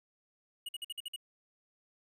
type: tone bursts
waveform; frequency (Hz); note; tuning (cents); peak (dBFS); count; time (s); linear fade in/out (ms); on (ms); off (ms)
square; 2893; F#7; -40; -38; 7; 0.66-1.162; 5; 28; 51
effects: none